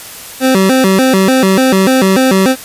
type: tone with vibrato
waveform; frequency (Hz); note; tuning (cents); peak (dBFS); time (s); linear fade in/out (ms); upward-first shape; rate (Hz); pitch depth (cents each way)
25% pulse; 223.3; A3; +26; -3; 0.4-2.56; 50; square; 3.4; 270
effects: white hiss -29 dBFS RMS until 2.64 s + resampled to 32000 Hz